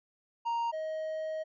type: tone pair in turn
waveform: triangle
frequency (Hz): 932.3 / 629.8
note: A#5 / D#5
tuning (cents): 0 / +21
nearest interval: perfect fifth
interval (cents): 679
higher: first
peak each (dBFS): -27 / -31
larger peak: first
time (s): 0.45-0.72 / 0.72-1.44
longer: second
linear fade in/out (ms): 20
effects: resampled to 16000 Hz